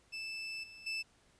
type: tone with level steps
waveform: 30% pulse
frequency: 2637 Hz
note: E7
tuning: in tune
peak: -37 / -48 / -33 dBFS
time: 0.12-1.03 s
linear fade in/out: 20 ms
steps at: 0.63 / 0.86 s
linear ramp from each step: 10 ms
effects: pink hiss -68 dBFS RMS until 1.39 s + resampled to 22050 Hz